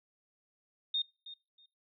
sine tone with echo, 3677 Hz, A#7, 24 cents flat, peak -29 dBFS, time 0.94-1.02 s, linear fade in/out 5 ms, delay 320 ms, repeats 2, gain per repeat -15 dB, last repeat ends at 1.66 s, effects noise-tail reverb RT60 0.3 s tail -23 dB re dry

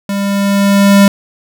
square tone with level ramp, 199.4 Hz, G3, 30 cents sharp, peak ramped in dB -15 to -3 dBFS, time 0.09-1.08 s, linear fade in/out 2 ms, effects none

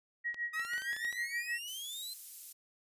sine tone with tremolo, 1900 Hz, A#6, 33 cents sharp, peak -32 dBFS, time 0.24-1.59 s, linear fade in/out 20 ms, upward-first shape sine, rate 6.4 Hz, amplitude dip 85%
clicks, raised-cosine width 0.2 ms, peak -31 dBFS, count 10, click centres 0.344 / 0.596 / 0.65 / 0.735 / 0.78 / 0.82 / 0.931 / 0.965 / 1.048 / 1.127 s
sawtooth exponential sweep, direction up, 1244.5 to 4160 Hz, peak -38 dBFS, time 0.53-2.14 s, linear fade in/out 10 ms
pink high-pass noise, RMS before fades -48 dBFS, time 1.67-2.53 s, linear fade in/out 10 ms, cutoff 10000 Hz, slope 12 dB/octave
effects resampled to 32000 Hz

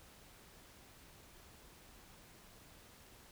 silence, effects pink hiss -60 dBFS RMS until 3.31 s

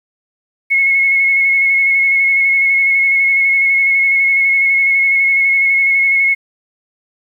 sine tone with vibrato, 2181 Hz, C#7, 29 cents flat, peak -9 dBFS, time 0.7-6.35 s, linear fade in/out 20 ms, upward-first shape square, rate 12 Hz, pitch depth 15 cents each way, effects 8-bit

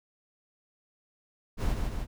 brown noise with echo, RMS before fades -27 dBFS, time 1.57-1.77 s, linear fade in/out 50 ms, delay 150 ms, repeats 2, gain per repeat -3 dB, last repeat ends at 2.07 s, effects none

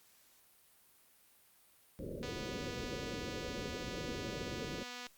white low-pass noise, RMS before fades -43 dBFS, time 1.99-4.83 s, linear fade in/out 0 ms, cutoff 570 Hz, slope 96 dB/octave
click train, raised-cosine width 0.2 ms, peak -29 dBFS, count 699, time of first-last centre 2.23-5.067 s, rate 246 Hz
effects white hiss -66 dBFS RMS until 5.17 s + Opus 48 kbps

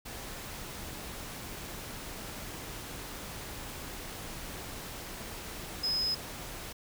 sine tone in noise, 5080 Hz, D#8, 35 cents sharp, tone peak -28 dBFS, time 5.83-6.15 s, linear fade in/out 10 ms, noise pink, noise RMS -42 dBFS, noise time 0.05-6.73 s, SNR +11 dB, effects none

